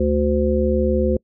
harmonic tone, 73.42 Hz, D2, in tune, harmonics 1 / 3 / 5 / 7, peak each -21 / -21 / -21 / -21 dBFS, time 0-1.17 s, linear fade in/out 5 ms, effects noise-tail reverb RT60 0.1 s tail -26 dB re dry

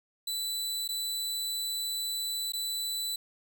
sawtooth tone with dropouts, 3982 Hz, B7, 14 cents sharp, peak -28 dBFS, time 0.27-3.16 s, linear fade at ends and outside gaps 5 ms, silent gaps 0.878-0.888 / 2.522-2.534 s, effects none

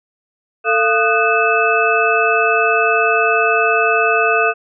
sine tone cluster, 445 / 688 / 1235 / 1495 / 2611 Hz, A4 / F5 / D#6 / F#6 / E7, +20 / -26 / -13 / +17 / -17 cents, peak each -18 dBFS, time 0.64-4.54 s, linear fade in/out 50 ms, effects none

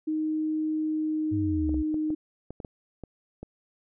sine tone with pitch glide, 311.1 to 309 Hz, D#4 to D#4, 0 to -12 cents, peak -25 dBFS, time 0.07-2.15 s, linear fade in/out 10 ms, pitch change -12 cents, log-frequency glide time 0.74-1.8 s
sine linear sweep, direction down, 104.5 to 64.3 Hz, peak -28 dBFS, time 1.31-1.83 s, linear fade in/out 20 ms
clicks, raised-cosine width 2 ms, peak -25 dBFS, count 9, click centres 1.693 / 1.743 / 1.943 / 2.104 / 2.506 / 2.602 / 2.648 / 3.037 / 3.43 s
effects none

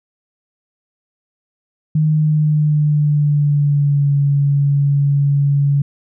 sine tone with pitch glide, 154.5 to 141.68 Hz, D#3 to C#3, -12 to +38 cents, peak -11 dBFS, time 1.95-5.82 s, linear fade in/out 5 ms, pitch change -150 cents, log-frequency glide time 2.08-4.14 s, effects none

